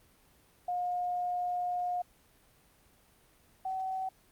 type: tone pair in turn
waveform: sine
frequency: 715 / 757.5 Hz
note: F5 / F#5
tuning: +41 / +40 cents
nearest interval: minor second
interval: 99 cents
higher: second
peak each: -30 / -32 dBFS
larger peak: first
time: 0.68-2.02 / 3.65-4.09 s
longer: first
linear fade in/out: 5 ms
effects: pink hiss -64 dBFS RMS until 4.31 s + Opus 32 kbps

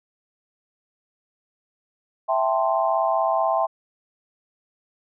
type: chord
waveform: sine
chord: A minor seventh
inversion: second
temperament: equal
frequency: 659.3 / 784 / 880 / 1046.5 Hz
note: E5 / G5 / A5 / C6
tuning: 0 / 0 / 0 / 0 cents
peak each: -22 / -24 / -27 / -25 dBFS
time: 2.28-3.67 s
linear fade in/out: 20 ms
effects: none

